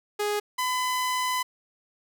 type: tone pair in turn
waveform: sawtooth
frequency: 415.3 / 1007.9 Hz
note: G#4 / B5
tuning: 0 / +35 cents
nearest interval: octave + minor third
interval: 1535 cents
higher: second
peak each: -21 dBFS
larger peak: neither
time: 0.19-0.4 / 0.58-1.43 s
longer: second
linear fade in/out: 10 ms
effects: none